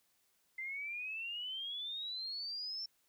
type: exponential sweep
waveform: sine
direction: up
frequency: 2058 to 5430 Hz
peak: -39 dBFS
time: 0.58-2.86 s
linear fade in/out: 5 ms
effects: white hiss -75 dBFS RMS until 3.08 s